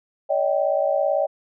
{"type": "tone cluster", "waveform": "sine", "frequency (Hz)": [569, 627, 779], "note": ["C#5", "D#5", "G5"], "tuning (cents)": [45, 13, -11], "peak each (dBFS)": [-21, -22, -26], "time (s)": [0.29, 1.27], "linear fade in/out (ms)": 20, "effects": []}